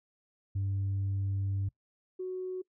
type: tone pair in turn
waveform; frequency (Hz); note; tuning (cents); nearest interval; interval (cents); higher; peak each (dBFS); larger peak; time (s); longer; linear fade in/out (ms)
sine; 98 / 370; G2 / F#4; 0 / 0; octave + major seventh; 2300; second; -27 / -33; first; 0.55-1.69 / 2.19-2.62; first; 10
effects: noise-tail reverb RT60 0.1 s tail -23 dB re dry + tanh soft clip ceiling -27 dBFS